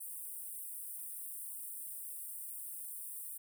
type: high-pass noise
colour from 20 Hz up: pink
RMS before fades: -45 dBFS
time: 0-3.38 s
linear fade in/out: 10 ms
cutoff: 8500 Hz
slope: 96 dB/octave
effects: none